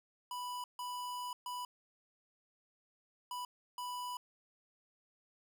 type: tone bursts at uneven times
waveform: square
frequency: 987.8 Hz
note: B5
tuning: in tune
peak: -40 dBFS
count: 5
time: 0.31-0.64 / 0.79-1.33 / 1.46-1.65 / 3.31-3.45 / 3.78-4.17 s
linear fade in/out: 2 ms
effects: none